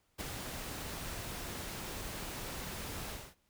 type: noise with ADSR envelope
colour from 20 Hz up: pink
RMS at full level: -37 dBFS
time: 0.18-3.35 s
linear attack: 29 ms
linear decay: 6 ms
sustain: -5 dB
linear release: 260 ms
effects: pink hiss -75 dBFS RMS until 3.49 s